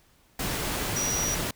sine tone in noise, 5800 Hz, F#8, 35 cents flat, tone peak -27 dBFS, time 0.96-1.35 s, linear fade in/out 5 ms, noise pink, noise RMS -30 dBFS, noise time 0.39-1.51 s, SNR 0 dB, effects pink hiss -62 dBFS RMS until 1.55 s

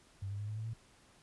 sine tone with pitch steps, 98 / 100.87 / 103.83 / 106.87 / 110 / 113.22 Hz, G2 / G2 / G#2 / A2 / A2 / A2, 0 / +50 / 0 / -50 / 0 / +50 cents, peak -37 dBFS, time 0.22-0.736 s, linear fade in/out 5 ms, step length 86 ms, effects pink hiss -64 dBFS RMS until 1.22 s + resampled to 24000 Hz

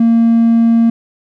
triangle tone, 230 Hz, A#3, 23 cents flat, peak -4 dBFS, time 0-0.9 s, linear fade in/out 5 ms, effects tanh soft clip ceiling -1 dBFS

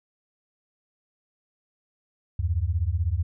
sine beating tone pair, 77 / 93 Hz, D#2 / F#2, -17 / +9 cents, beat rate 16 Hz, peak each -25 dBFS, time 2.39-3.23 s, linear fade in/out 5 ms, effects none

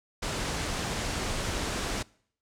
pink low-pass noise, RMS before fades -32 dBFS, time 0.22-2.03 s, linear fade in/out 10 ms, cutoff 8800 Hz, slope 24 dB/octave, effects noise-tail reverb RT60 0.6 s tail -24 dB re dry

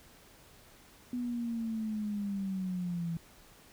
sine linear sweep, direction down, 247.6 to 164.81 Hz, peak -32 dBFS, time 1.13-3.17 s, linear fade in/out 2 ms, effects pink hiss -58 dBFS RMS until 3.72 s

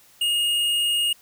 sine tone with hard clipping, 2854 Hz, F7, 37 cents sharp, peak -21 dBFS, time 0.21-1.13 s, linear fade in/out 5 ms, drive 10 dB, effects white hiss -54 dBFS RMS until 1.21 s

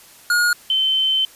square / sine tone pair in turn, 1435 / 3079 Hz, F6 / G7, +47 / -32 cents, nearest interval octave + minor second, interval 1321 cents, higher second, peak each -15 dBFS, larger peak neither, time 0.3-0.53 / 0.7-1.25 s, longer second, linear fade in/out 2 ms, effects white hiss -46 dBFS RMS until 1.35 s + resampled to 32000 Hz

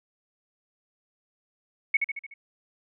sine tone with echo, 2210 Hz, C#7, 6 cents flat, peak -17 dBFS, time 1.94-1.97 s, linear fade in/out 5 ms, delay 74 ms, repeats 5, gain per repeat -5 dB, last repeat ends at 2.34 s, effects none

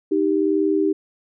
sine tone pair together, 311.3 / 392.2 Hz, D#4 / G4, +1 / +1 cents, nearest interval major third, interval 400 cents, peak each -19 dBFS, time 0.11-0.93 s, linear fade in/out 10 ms, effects none

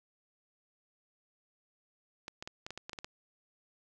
clicks, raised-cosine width 0.2 ms, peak -24 dBFS, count 10, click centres 2.281 / 2.425 / 2.475 / 2.665 / 2.706 / 2.776 / 2.895 / 2.932 / 2.988 / 3.045 s, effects none

